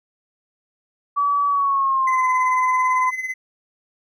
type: tone with pitch glide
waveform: sine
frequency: 1144 to 1019.2 Hz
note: D6 to C6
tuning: -46 to -46 cents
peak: -16 dBFS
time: 1.16-3.11 s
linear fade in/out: 20 ms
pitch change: -200 cents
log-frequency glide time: 1.48-2.29 s
type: tone with tremolo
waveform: triangle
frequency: 2039 Hz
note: C7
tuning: 45 cents flat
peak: -20 dBFS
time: 2.07-3.34 s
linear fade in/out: 5 ms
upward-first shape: sine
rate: 18 Hz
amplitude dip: 65%
effects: none